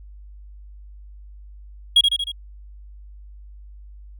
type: tone with echo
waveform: triangle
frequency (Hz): 3300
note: G#7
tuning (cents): -12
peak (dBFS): -8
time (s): 1.96-2.01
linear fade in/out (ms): 5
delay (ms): 77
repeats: 4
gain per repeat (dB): -4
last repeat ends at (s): 2.318
effects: added 50 Hz sine -39 dBFS peak until 4.19 s